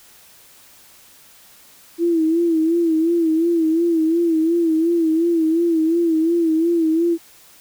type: tone with vibrato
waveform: sine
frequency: 329.6 Hz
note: E4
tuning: in tune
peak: -14 dBFS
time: 1.98-7.18 s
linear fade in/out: 50 ms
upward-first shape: sine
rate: 2.8 Hz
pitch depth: 73 cents each way
effects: white hiss -48 dBFS RMS until 7.6 s